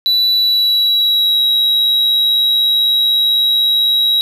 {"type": "tone with pitch glide", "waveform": "triangle", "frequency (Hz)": [3958, 3854], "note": ["B7", "B7"], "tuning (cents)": [3, -43], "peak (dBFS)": -9, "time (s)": [0.06, 4.21], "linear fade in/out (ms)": 0, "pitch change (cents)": -46, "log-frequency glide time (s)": [0.31, 1.44], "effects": []}